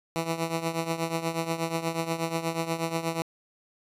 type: tone with tremolo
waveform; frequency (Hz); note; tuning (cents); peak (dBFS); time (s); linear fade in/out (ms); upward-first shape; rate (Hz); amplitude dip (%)
10% pulse; 164.81; E3; 0; -16; 0.16-3.22; 0; triangle; 8.3; 80
effects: resampled to 32000 Hz

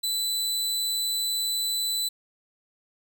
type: tone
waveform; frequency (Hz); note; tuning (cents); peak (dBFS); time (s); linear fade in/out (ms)
sawtooth; 3994; B7; +19; -22; 0.03-2.09; 10
effects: none

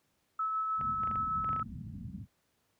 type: tone with tremolo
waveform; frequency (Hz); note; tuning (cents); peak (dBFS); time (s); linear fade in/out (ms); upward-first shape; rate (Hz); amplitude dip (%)
sine; 1300; E6; -24; -29; 0.39-1.63; 5; sine; 6.5; 25
type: low-pass noise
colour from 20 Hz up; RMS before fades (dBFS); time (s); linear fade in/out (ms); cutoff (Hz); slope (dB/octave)
pink; -40; 0.77-2.27; 50; 240; 48
type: clicks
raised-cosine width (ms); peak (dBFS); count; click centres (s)
0.5; -30; 10; 0.812 / 1.035 / 1.074 / 1.113 / 1.157 / 1.445 / 1.491 / 1.531 / 1.563 / 1.596
effects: pink hiss -75 dBFS RMS until 2.79 s + high-pass 80 Hz 12 dB/octave

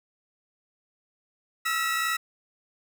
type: tone cluster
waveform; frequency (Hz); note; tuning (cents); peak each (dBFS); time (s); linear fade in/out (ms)
35% pulse; 1299 / 1361 / 1933; E6 / F6 / B6; -26 / -45 / -38; -28 / -31 / -26; 1.65-2.17; 10
effects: none

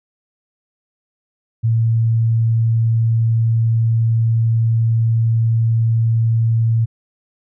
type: tone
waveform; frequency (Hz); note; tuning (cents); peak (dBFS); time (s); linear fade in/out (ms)
sine; 113.9; A#2; -40; -12; 1.63-6.86; 20
effects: none

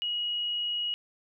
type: tone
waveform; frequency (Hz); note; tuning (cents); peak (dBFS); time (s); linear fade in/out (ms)
sine; 2900; F#7; -35; -28; 0.02-0.94; 0
effects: none

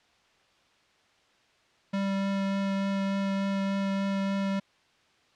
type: tone with vibrato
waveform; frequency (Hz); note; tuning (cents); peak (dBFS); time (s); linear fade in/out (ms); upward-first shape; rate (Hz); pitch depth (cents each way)
square; 196; G3; 0; -27; 1.93-4.6; 10; triangle; 3.4; 9
effects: white hiss -64 dBFS RMS until 5.35 s + low-pass 4000 Hz 12 dB/octave

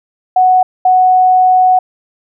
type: tone bursts at uneven times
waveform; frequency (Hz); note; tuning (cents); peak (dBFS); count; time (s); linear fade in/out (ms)
sine; 740; F#5; 0; -5; 2; 0.36-0.63 / 0.85-1.79; 5
effects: none

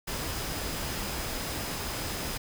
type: tone in noise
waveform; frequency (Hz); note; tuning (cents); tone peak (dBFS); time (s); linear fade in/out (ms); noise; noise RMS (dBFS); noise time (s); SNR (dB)
sine; 5030; D#8; +18; -45; 0.07-2.38; 10; pink; -34; 0.07-2.38; -14
effects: none

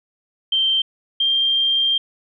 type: tone pair in turn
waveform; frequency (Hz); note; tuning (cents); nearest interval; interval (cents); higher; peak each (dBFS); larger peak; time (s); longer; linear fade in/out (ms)
sine; 3136 / 3183; G7 / G7; 0 / +26; unison; 26; second; -15; neither; 0.52-0.82 / 1.2-1.98; second; 5
effects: none

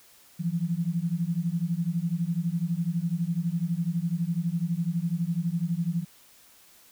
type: beating tone pair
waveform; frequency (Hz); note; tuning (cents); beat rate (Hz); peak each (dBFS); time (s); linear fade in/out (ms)
sine; 163.9 / 175.9; E3 / F3; -10 / +13; 12; -28; 0.39-6.05; 20
effects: white hiss -56 dBFS RMS until 6.91 s

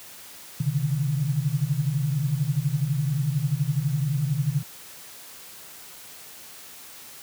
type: tone cluster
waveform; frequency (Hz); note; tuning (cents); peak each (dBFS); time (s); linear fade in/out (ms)
sine; 130 / 142.6 / 154.2; C3 / C#3 / D#3; -11 / +49 / -15; -26; 0.6-4.63; 5
effects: white hiss -44 dBFS RMS until 7.22 s + high-pass 80 Hz 12 dB/octave

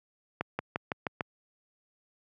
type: accelerating click train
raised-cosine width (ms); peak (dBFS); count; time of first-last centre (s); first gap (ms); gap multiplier
0.5; -15; 6; 0.41-1.208; 180; 0.94
effects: high-pass 100 Hz 12 dB/octave

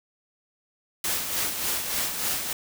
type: noise with tremolo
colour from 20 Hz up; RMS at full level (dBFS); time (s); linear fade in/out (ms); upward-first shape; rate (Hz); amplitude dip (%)
white; -26; 1.04-2.53; 2; sine; 3.4; 50
effects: none

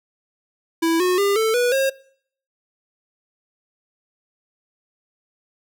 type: tone with pitch steps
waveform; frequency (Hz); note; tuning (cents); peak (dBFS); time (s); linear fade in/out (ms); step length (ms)
square; 329.6 / 363.6 / 401.1 / 442.5 / 488.2 / 538.5; E4 / F#4 / G4 / A4 / B4 / C5; 0 / -30 / +40 / +10 / -20 / +50; -17; 0.82-1.9; 10; 180
effects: noise-tail reverb RT60 0.6 s tail -23 dB re dry

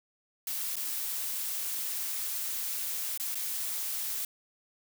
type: noise with dropouts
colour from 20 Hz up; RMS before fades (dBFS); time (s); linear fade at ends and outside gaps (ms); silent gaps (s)
blue; -34; 0.47-4.25; 2; 0.757-0.766 / 3.176-3.198 / 3.347-3.353
effects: none

